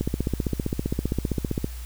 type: click train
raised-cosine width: 3 ms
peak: -11 dBFS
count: 26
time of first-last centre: 0.01-1.644 s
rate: 15.3 Hz
effects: added 60 Hz sine -33 dBFS peak until 1.85 s + white hiss -46 dBFS RMS until 1.85 s